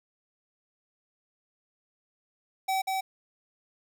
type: tone with echo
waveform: square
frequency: 765 Hz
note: G5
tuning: 42 cents flat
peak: -26 dBFS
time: 2.68-2.82 s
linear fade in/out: 10 ms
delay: 190 ms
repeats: 1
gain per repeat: -2 dB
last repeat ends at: 3.01 s
effects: 11-bit